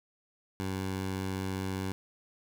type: tone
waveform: 15% pulse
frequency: 95 Hz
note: F#2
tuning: 46 cents sharp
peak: -26 dBFS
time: 0.6-1.92 s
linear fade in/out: 0 ms
effects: none